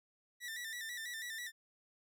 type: tone with vibrato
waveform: sawtooth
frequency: 1864.7 Hz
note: A#6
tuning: in tune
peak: -38 dBFS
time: 0.4-1.52 s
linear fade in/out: 50 ms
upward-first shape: square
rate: 6.1 Hz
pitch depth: 70 cents each way
effects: none